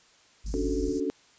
sine tone, 50.3 Hz, G1, 45 cents sharp, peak -31 dBFS, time 0.44-0.9 s, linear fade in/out 20 ms
pink band-stop noise, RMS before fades -41 dBFS, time 0.46-1 s, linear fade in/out 2 ms, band 250 to 4900 Hz, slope 48 dB/octave
sine chord, D major seventh, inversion third, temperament equal, 277.2 / 293.7 / 370 / 440 Hz, C#4 / D4 / F#4 / A4, 0 / 0 / 0 / 0 cents, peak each -32 dBFS, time 0.54-1.1 s, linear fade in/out 0 ms
effects white hiss -59 dBFS RMS until 1.38 s + resampled to 16000 Hz

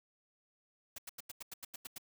white noise bursts, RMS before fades -45 dBFS, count 10, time 0.96-1.982 s, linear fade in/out 5 ms, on 23 ms, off 88 ms, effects none

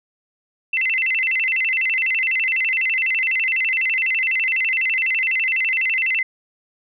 sine tone with vibrato, 2344 Hz, D7, 4 cents flat, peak -17 dBFS, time 0.73-6.23 s, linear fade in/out 5 ms, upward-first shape square, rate 12 Hz, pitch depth 230 cents each way, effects none

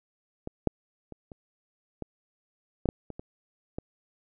clicks, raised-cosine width 2 ms, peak -21 / -9 / -28 / -30 / -21 / -14 / -10 / -25 / -25 / -20 dBFS, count 10, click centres 0.474 / 0.673 / 1.123 / 1.318 / 2.023 / 2.857 / 2.889 / 3.103 / 3.195 / 3.785 s, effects none

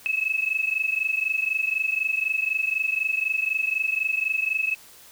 sine tone pair together, 2576 / 2600 Hz, E7 / E7, -41 / -24 cents, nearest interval unison, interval 17 cents, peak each -25 dBFS, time 0.06-4.75 s, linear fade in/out 0 ms, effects white hiss -49 dBFS RMS until 5.11 s

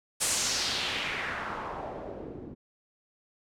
white noise with low-pass filter sweep, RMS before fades -33 dBFS, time 0.2-2.55 s, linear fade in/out 20 ms, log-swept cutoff 9400 to 260 Hz, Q 2, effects none

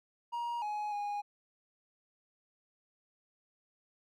triangle tone with pitch steps, 947 / 839 / 822 Hz, A#5 / G#5 / G#5, +27 / +17 / -18 cents, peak -32 dBFS, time 0.32-1.22 s, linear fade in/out 20 ms, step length 300 ms, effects none

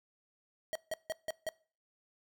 square tone bursts, 637 Hz, D#5, 41 cents sharp, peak -34 dBFS, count 5, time 0.73-1.49 s, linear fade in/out 0 ms, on 24 ms, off 160 ms, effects noise-tail reverb RT60 0.4 s tail -23 dB re dry

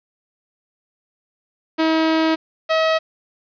sawtooth tone pair in turn, 320.2 / 640.4 Hz, D#4 / D#5, +50 / +50 cents, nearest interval octave, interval 1200 cents, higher second, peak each -11 dBFS, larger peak neither, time 1.78-2.36 / 2.69-2.99 s, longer first, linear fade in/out 20 ms, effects resampled to 11025 Hz + 7-bit

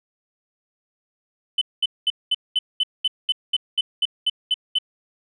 sine tone bursts, 3025 Hz, F#7, 38 cents sharp, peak -15 dBFS, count 14, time 1.58-4.786 s, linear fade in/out 5 ms, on 34 ms, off 210 ms, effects tanh soft clip ceiling -13 dBFS

